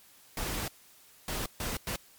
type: noise bursts at uneven times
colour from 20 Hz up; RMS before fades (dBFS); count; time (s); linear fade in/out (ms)
pink; -34; 4; 0.37-0.68 / 1.28-1.46 / 1.6-1.77 / 1.87-1.96; 2
effects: white hiss -58 dBFS RMS until 2.18 s + MP3 96 kbps